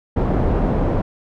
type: low-pass noise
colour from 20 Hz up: pink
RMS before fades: -18 dBFS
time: 0.16-1.02 s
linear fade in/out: 10 ms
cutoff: 660 Hz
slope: 12 dB/octave
effects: none